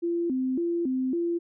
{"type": "tone with vibrato", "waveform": "sine", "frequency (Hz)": 297.6, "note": "D4", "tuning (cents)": 23, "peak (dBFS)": -24, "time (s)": [0.02, 1.39], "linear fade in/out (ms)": 20, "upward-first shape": "square", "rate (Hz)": 1.8, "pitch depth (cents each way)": 240, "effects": []}